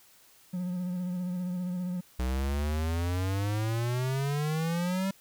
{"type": "tone with vibrato", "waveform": "triangle", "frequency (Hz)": 180, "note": "F#3", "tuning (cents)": -47, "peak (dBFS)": -28, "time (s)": [0.53, 2.01], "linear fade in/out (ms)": 10, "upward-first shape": "sine", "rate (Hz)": 15, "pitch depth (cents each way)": 34}
{"type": "exponential sweep", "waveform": "square", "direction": "up", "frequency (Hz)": [61.74, 196], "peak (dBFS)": -28, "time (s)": [2.19, 5.11], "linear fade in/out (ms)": 5}
{"effects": ["white hiss -59 dBFS RMS until 5.2 s"]}